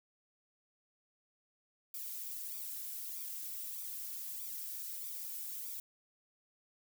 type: noise with flanger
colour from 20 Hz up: violet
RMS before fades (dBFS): -43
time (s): 1.94-5.8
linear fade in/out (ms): 2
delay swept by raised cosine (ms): 0.84 to 2.74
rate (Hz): 1.6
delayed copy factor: +1
effects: none